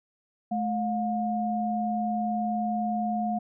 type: tone pair together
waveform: sine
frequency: 215.5 / 714 Hz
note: A3 / F5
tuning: -36 / +38 cents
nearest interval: octave + major sixth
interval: 2074 cents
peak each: -28 dBFS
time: 0.51-3.39 s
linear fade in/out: 10 ms
effects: none